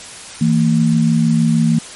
sine tone pair together, 161.9 / 228.3 Hz, E3 / A#3, -31 / -36 cents, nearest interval tritone, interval 595 cents, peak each -13 dBFS, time 0.41-1.79 s, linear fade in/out 5 ms, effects white hiss -33 dBFS RMS until 1.95 s + MP3 48 kbps

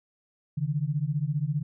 sine beating tone pair, 140.4 / 155.4 Hz, C#3 / D#3, +22 / -2 cents, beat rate 15 Hz, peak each -28 dBFS, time 0.57-1.63 s, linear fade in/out 10 ms, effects none

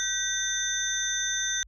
sine tone cluster, 1542 / 1927 / 3585 / 5980 / 6330 Hz, G6 / B6 / A7 / F#8 / G8, -29 / -43 / +32 / +17 / +16 cents, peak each -32 / -36 / -31 / -30 / -34 dBFS, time 0-1.63 s, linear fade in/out 0 ms, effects tanh soft clip ceiling -15 dBFS + added 50 Hz sine -51 dBFS peak until 1.67 s

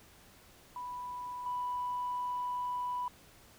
sine tone with level steps, 987.8 Hz, B5, in tune, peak -38 / -32 dBFS, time 0.76-3.08 s, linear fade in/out 2 ms, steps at 1.46 s, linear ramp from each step 2 ms, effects tanh soft clip ceiling -28 dBFS + pink hiss -59 dBFS RMS until 3.58 s

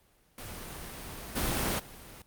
pink noise with level steps, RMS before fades -42 / -30 / -48 dBFS, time 0.38-2.22 s, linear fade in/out 2 ms, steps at 1.35 / 1.78 s, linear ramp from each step 20 ms, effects pink hiss -66 dBFS RMS until 2.26 s + Opus 32 kbps

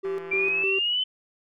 triangle tone with tremolo, 387.6 Hz, G4, 20 cents flat, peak -24 dBFS, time 0.03-0.8 s, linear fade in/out 20 ms, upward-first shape square, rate 3.3 Hz, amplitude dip 65%
click train, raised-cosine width 0.5 ms, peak -28 dBFS, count 99, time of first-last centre 0.05-0.626 s, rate 170 Hz
sine exponential sweep, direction up, 2349 to 3060 Hz, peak -22 dBFS, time 0.31-1.04 s, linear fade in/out 10 ms
effects none

